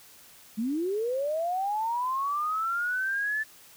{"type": "linear sweep", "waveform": "sine", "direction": "up", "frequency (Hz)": [206.1, 1760], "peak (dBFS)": -26, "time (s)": [0.57, 3.44], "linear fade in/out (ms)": 20, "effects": ["white hiss -53 dBFS RMS until 3.76 s"]}